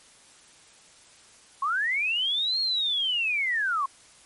sine linear two-way sweep, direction up then down, 1048 to 4317 to 1048 Hz, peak -23 dBFS, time 1.62-3.86 s, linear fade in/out 5 ms, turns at 2.6 s, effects white hiss -54 dBFS RMS until 4.25 s + MP3 48 kbps

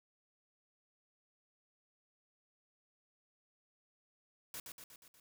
white noise with echo, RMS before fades -45 dBFS, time 4.54-4.6 s, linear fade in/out 2 ms, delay 120 ms, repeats 5, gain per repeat -4 dB, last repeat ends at 5.2 s, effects none

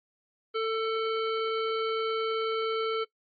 harmonic tone with a mistuned harmonic, 445.2 Hz, A4, 20 cents sharp, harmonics 1 / 3 / 5 / 7 / 9 / 10, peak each -27 / -32 / -40 / -39 / -47 / -48 dBFS, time 0.54-3.05 s, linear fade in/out 20 ms, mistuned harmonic 7, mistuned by -22 cents, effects noise-tail reverb RT60 0.1 s tail -20 dB re dry + MP3 32 kbps

